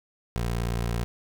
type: tone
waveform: 20% pulse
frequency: 58.27 Hz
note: A#1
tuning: in tune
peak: -21 dBFS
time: 0.36-1.04 s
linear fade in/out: 0 ms
effects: 10-bit